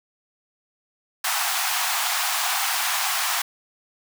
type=high-pass noise; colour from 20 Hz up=pink; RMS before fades=-24 dBFS; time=1.24-3.42 s; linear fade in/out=5 ms; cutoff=700 Hz; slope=96 dB/octave; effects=none